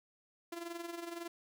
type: tone with amplitude modulation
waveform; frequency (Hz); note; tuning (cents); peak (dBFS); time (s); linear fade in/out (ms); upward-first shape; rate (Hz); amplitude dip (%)
sawtooth; 340.5; F4; -44; -35; 0.52-1.28; 5; sine; 21.8; 65
effects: none